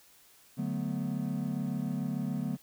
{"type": "chord", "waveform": "triangle", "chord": "B minor seventh", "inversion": "first", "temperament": "equal", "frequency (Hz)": [146.83, 185, 220, 246.9], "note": ["D3", "F#3", "A3", "B3"], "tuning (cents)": [0, 0, 0, 0], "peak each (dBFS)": -34, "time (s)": [0.57, 2.57], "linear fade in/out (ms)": 20, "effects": ["tanh soft clip ceiling -18 dBFS", "white hiss -60 dBFS RMS until 2.62 s"]}